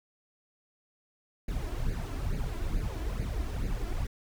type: noise with flanger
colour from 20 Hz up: brown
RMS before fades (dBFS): -32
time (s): 1.48-4.07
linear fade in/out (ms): 5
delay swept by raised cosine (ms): 0.44 to 3.04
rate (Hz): 2.3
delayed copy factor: +0.75
effects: none